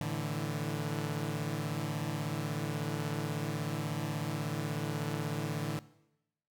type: chord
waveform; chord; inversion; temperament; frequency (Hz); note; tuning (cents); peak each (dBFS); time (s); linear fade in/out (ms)
sawtooth; A suspended fourth; none; equal with one note detuned; 110 / 146.83 / 163.2; A2 / D3 / E3; 0 / 0 / -17; -35 / -32 / -35; 0.01-5.79; 0
effects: noise-tail reverb RT60 0.9 s tail -19 dB re dry